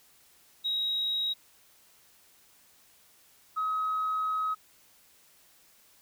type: tone pair in turn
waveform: sine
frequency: 3812 / 1272.1 Hz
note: A#7 / D#6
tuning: +38 / +38 cents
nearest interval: octave + perfect fifth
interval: 1900 cents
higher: first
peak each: -26 dBFS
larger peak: neither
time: 0.64-1.34 / 3.56-4.55 s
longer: second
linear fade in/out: 20 ms
effects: tanh soft clip ceiling -23 dBFS + white hiss -61 dBFS RMS until 6.01 s